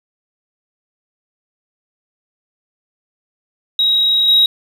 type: tone with level steps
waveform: sine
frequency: 3816 Hz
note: A#7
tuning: 40 cents sharp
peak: -10 / -6 dBFS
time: 3.79-4.46 s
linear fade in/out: 2 ms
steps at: 4.28 s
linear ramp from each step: 5 ms
effects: tanh soft clip ceiling -5 dBFS + 7-bit